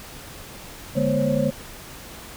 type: tone cluster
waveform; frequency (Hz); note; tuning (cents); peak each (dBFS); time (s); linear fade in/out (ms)
sine; 146.9 / 207.9 / 241.1 / 525 / 556; D3 / G#3 / B3 / C5 / C#5; +1 / +2 / -41 / +6 / +5; -25; 0.95-1.51; 20
effects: pink hiss -40 dBFS RMS until 2.36 s